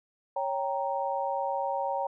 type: chord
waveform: sine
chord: G diminished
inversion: second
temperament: equal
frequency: 554.4 / 784 / 932.3 Hz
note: Db5 / G5 / Bb5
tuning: 0 / 0 / 0 cents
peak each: -32 dBFS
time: 0.36-2.07 s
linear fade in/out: 5 ms
effects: none